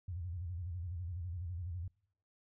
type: tone with vibrato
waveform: sine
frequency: 87.31 Hz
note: F2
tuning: in tune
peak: -38 dBFS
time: 0.08-1.88 s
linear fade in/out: 5 ms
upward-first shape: square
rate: 12 Hz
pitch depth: 110 cents each way
effects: noise-tail reverb RT60 0.7 s tail -26 dB re dry